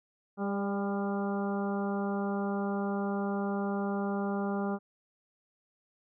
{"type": "harmonic tone with a mistuned harmonic", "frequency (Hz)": 200, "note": "G3", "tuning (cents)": 35, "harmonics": [1, 2, 3, 4, 5, 6, 7], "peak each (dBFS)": [-31, -36, -40, -39, -46, -43, -45], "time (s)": [0.37, 4.79], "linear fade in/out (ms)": 50, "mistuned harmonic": 3, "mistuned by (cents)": -19, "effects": []}